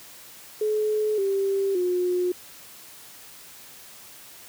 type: tone with pitch steps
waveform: sine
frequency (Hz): 427.3 / 391.8 / 359.3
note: G#4 / G4 / F4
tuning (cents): +49 / -1 / +49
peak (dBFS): -21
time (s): 0.61-2.32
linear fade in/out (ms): 5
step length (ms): 570
effects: white hiss -46 dBFS RMS until 4.48 s + high-pass 60 Hz 12 dB/octave